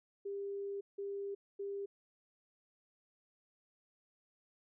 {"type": "tone bursts at uneven times", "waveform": "sine", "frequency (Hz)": 399.1, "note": "G4", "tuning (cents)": 31, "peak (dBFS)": -38, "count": 3, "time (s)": [[0.25, 0.81], [0.98, 1.35], [1.59, 1.86]], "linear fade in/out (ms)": 10, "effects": []}